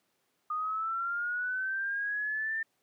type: linear sweep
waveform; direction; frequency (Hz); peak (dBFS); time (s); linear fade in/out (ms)
sine; up; 1225 to 1802; -30; 0.5-2.63; 5
effects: pink hiss -75 dBFS RMS until 2.82 s + high-pass 200 Hz 12 dB/octave